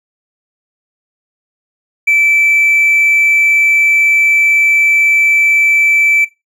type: tone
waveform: triangle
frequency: 2321 Hz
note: D7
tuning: 21 cents flat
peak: -4 dBFS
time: 2.07-6.25 s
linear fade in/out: 10 ms
effects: noise-tail reverb RT60 0.2 s tail -19 dB re dry + tanh soft clip ceiling -2 dBFS